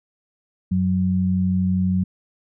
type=tone pair together; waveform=sine; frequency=92.5 / 185 Hz; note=F#2 / F#3; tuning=0 / 0 cents; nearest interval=octave; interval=1200 cents; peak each=-23 / -18 dBFS; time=0.71-2.04 s; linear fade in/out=10 ms; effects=none